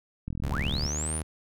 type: click train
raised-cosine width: 5 ms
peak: -21 dBFS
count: 25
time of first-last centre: 0.28-0.858 s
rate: 41.5 Hz
type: tone with pitch glide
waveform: sawtooth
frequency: 69.6 to 78.58 Hz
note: C#2 to D#2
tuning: +8 to +18 cents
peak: -27 dBFS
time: 0.43-1.23 s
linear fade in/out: 10 ms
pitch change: +210 cents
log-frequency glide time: 0.72-1.1 s
type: linear sweep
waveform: sine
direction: up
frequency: 440 to 10120 Hz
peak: -31 dBFS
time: 0.49-1.22 s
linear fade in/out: 50 ms
effects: none